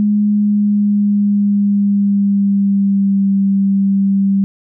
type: tone with pitch glide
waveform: sine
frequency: 207.7 to 196.38 Hz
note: G#3 to G3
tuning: 0 to +3 cents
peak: -10 dBFS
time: 0-4.44 s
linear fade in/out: 0 ms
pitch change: -97 cents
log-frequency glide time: 0.29-3.29 s
effects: none